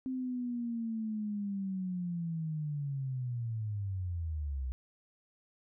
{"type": "linear sweep", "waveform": "sine", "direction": "down", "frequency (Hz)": [261.6, 61.9], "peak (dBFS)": -33, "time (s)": [0.06, 4.72], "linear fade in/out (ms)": 0, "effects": []}